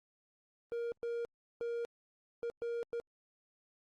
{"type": "tone bursts at uneven times", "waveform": "triangle", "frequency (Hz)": 469.9, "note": "A#4", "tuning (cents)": 14, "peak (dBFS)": -33, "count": 6, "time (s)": [[0.72, 0.92], [1.03, 1.25], [1.61, 1.85], [2.43, 2.5], [2.62, 2.83], [2.93, 3]], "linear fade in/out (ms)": 0, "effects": ["Opus 32 kbps"]}